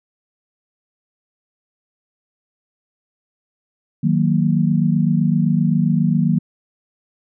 sine chord, D# minor, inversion none, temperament equal with one note detuned, 157.28 / 185 / 233.1 Hz, D#3 / F#3 / A#3, +19 / 0 / 0 cents, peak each -17 / -18 / -19 dBFS, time 4.03-6.39 s, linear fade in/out 10 ms, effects none

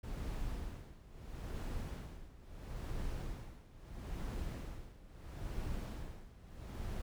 brown noise with tremolo, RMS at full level -40 dBFS, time 0.03-7.02 s, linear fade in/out 10 ms, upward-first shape sine, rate 0.75 Hz, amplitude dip 85%, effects none

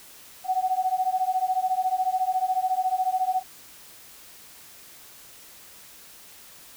sine beating tone pair, 740 / 754 Hz, F#5 / F#5, 0 / +32 cents, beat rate 14 Hz, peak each -25 dBFS, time 0.44-3.43 s, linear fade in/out 50 ms, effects white hiss -48 dBFS RMS until 6.76 s

